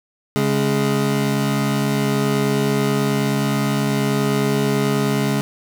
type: tone pair together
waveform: 25% pulse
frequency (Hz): 138.9 / 208.1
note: C#3 / G#3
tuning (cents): +4 / +4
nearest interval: perfect fifth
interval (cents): 700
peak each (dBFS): -16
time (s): 0.36-5.41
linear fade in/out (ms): 0
effects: none